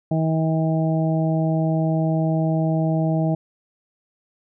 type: harmonic tone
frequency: 160 Hz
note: D#3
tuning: 49 cents sharp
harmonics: 1 / 2 / 3 / 4 / 5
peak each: -19 / -25 / -35 / -26 / -32 dBFS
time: 0.11-3.35 s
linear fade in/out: 5 ms
effects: none